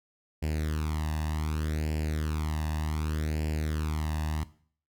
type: tone with flanger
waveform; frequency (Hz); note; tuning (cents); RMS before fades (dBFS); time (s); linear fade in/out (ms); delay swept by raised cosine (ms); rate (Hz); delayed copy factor
sawtooth; 77.2; D#2; -13; -30; 0.42-4.44; 10; 0.4 to 1.11; 0.66; +0.75
effects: noise-tail reverb RT60 0.5 s tail -17 dB re dry